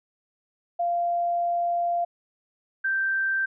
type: tone pair in turn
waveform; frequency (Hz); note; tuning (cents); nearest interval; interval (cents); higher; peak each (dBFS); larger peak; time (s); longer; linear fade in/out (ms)
sine; 693 / 1566.1; F5 / G6; -14 / -2; octave + major second; 1412; second; -22; neither; 0.79-2.05 / 2.84-3.46; first; 10
effects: none